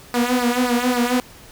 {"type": "tone with flanger", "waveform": "sawtooth", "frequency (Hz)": 245.3, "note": "B3", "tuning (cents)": -12, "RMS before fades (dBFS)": -19, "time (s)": [0.14, 1.2], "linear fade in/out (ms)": 0, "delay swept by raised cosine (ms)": [0.3, 3.9], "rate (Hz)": 3.7, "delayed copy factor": -1, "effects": ["pink hiss -44 dBFS RMS until 1.51 s"]}